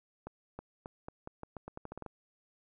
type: accelerating click train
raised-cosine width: 1 ms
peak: -28 dBFS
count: 14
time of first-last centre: 0.27-2.063 s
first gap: 320 ms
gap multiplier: 0.84
effects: none